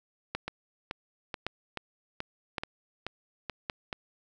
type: two click trains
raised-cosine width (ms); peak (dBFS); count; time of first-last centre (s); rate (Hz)
0.3; -18 / -15; 9 / 4; 0.48-3.928 / 0.35-3.698; 2.32 / 0.896
effects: none